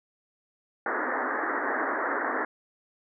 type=band-pass noise; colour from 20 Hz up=white; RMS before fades=-29 dBFS; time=0.86-2.45 s; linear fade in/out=2 ms; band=240 to 1900 Hz; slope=96 dB/octave; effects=none